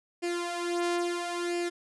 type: tone with flanger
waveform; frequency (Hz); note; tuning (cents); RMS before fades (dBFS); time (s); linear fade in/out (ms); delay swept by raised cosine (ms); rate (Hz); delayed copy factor
sawtooth; 347.7; F4; -8; -31; 0.22-1.7; 20; 0.4 to 2.9; 0.74; +0.7
effects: resampled to 24000 Hz

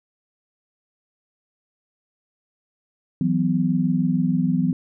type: chord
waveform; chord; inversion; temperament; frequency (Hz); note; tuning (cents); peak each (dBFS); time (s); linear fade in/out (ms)
sine; E suspended second; none; equal with one note detuned; 164.81 / 185 / 251.5; E3 / F#3 / B3; 0 / 0 / +32; -22; 3.21-4.73; 2
effects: none

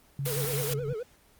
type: tone with tremolo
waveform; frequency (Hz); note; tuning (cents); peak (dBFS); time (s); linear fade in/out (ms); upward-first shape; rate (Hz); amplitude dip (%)
sine; 138.59; C#3; 0; -29; 0.19-0.93; 2; square; 5.8; 45
type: noise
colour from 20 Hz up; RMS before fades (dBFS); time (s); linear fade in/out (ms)
white; -33; 0.25-0.74; 10
type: tone with vibrato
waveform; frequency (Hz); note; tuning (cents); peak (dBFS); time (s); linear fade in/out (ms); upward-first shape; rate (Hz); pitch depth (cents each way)
triangle; 460; A#4; -23; -30; 0.26-1.03; 5; sine; 9.5; 150
effects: pink hiss -60 dBFS RMS until 1.39 s + Opus 24 kbps

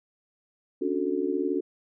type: chord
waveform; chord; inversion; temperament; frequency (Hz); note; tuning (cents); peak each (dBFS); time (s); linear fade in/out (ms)
sine; D major seventh; third; just; 275.3 / 293.7 / 367.1 / 440.5; C#4 / D4 / F#4 / A4; -12 / 0 / -14 / +2; -32 / -30 / -28 / -32; 0.81-1.61; 10
effects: none

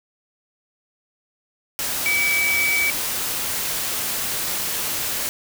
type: tone in noise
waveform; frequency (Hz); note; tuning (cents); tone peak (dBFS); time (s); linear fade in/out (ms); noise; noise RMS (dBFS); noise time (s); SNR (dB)
sine; 2291; D7; -44; -18; 2.06-2.9; 0; white; -25; 1.79-5.29; +4
effects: none

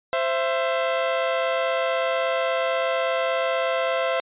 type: tone pair together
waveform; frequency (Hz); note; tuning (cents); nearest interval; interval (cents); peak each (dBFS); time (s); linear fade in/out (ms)
sawtooth; 523.3 / 668.2; C5 / E5; 0 / +23; major third; 423; -20; 0.13-4.2; 0
effects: resampled to 8000 Hz

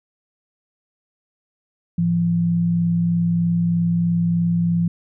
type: tone pair together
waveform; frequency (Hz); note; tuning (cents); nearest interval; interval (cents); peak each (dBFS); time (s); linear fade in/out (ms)
sine; 107.53 / 170.7; A2 / F3; -39 / -39; minor sixth; 800; -27 / -16; 1.98-4.88; 5
effects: none

